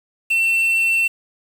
triangle tone with quantisation, 2697 Hz, E7, 39 cents sharp, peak -13 dBFS, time 0.3-1.08 s, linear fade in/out 10 ms, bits 6, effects none

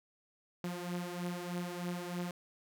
sawtooth beating tone pair, 175.4 / 178.6 Hz, F3 / F3, +8 / +39 cents, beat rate 3.2 Hz, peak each -35 / -38 dBFS, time 0.64-2.31 s, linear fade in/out 2 ms, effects none

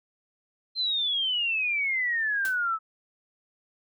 sine exponential sweep, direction down, 4163 to 1289 Hz, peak -24 dBFS, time 0.75-2.79 s, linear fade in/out 50 ms
white noise with exponential decay, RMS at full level -35 dBFS, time 2.45-2.6 s, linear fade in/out 0 ms, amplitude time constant 32 ms
effects none

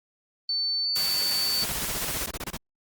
sine tone, 4500 Hz, C#8, 25 cents sharp, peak -24 dBFS, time 0.49-1.64 s, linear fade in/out 2 ms
white noise, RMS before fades -31 dBFS, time 0.96-2.26 s, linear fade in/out 0 ms
pink noise bursts, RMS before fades -33 dBFS, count 15, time 1.62-2.57 s, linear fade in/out 5 ms, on 40 ms, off 25 ms
effects Opus 32 kbps

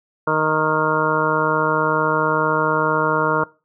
harmonic tone, 155.56 Hz, D#3, in tune, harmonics 1 / 2 / 3 / 4 / 6 / 7 / 8 / 9, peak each -27 / -27 / -22 / -25 / -23 / -24 / -27 / -23 dBFS, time 0.27-3.44 s, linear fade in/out 5 ms, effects noise-tail reverb RT60 0.3 s tail -21 dB re dry

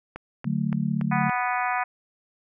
click train, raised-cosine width 0.5 ms, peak -20 dBFS, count 5, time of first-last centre 0.16-1.296 s, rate 3.52 Hz
sine chord, D major, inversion none, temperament just, 146.83 / 183.54 / 220.2 Hz, D3 / F#3 / A3, 0 / -14 / +2 cents, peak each -27 dBFS, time 0.45-1.3 s, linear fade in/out 10 ms
harmonic tone, 246.9 Hz, B3, in tune, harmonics 3 / 4 / 5 / 6 / 7 / 8 / 9 / 10, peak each -27 / -29 / -31 / -33 / -34 / -35 / -36 / -37 dBFS, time 1.11-1.84 s, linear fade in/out 10 ms
effects none

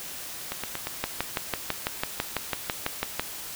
two click trains, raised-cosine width 0.3 ms, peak -14 / -9 dBFS, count 4 / 14, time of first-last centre 0.52-0.87 / 1.04-3.196 s, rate 8.56 / 6.03 Hz, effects white hiss -38 dBFS RMS until 3.55 s

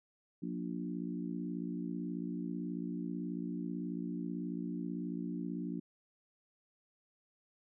harmonic tone with a mistuned harmonic, 58.27 Hz, A#1, in tune, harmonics 3 / 4 / 5 / 6, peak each -40 / -42 / -41 / -48 dBFS, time 0.42-5.8 s, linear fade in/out 10 ms, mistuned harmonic 3, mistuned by +33 cents, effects none

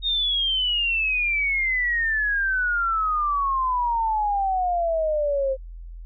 sine exponential sweep, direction down, 3729 to 523.3 Hz, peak -20 dBFS, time 0.02-5.57 s, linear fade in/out 50 ms, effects added 42 Hz sine -35 dBFS peak until 6.05 s

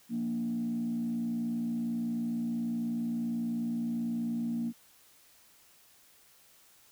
sine tone with frequency modulation, 233.1 Hz, A#3, in tune, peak -29 dBFS, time 0.09-4.73 s, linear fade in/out 50 ms, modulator 58.6 Hz, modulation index 0.53, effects tanh soft clip ceiling -25 dBFS + white hiss -61 dBFS RMS until 6.91 s

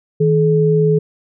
sine tone pair together, 159 / 426.9 Hz, D#3 / G#4, +38 / +48 cents, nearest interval octave + perfect fourth, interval 1710 cents, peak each -13 dBFS, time 0.2-0.99 s, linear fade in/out 10 ms, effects none

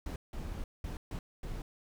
brown noise bursts at uneven times, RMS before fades -39 dBFS, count 5, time 0.06-0.16 / 0.33-0.64 / 0.84-0.97 / 1.11-1.19 / 1.43-1.62 s, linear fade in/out 2 ms, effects none

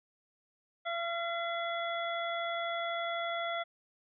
harmonic tone with a mistuned harmonic, 678 Hz, E5, 49 cents sharp, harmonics 1 / 2 / 3 / 5, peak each -35 / -38 / -40 / -42 dBFS, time 0.85-3.64 s, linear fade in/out 20 ms, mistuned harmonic 2, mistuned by +17 cents, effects none

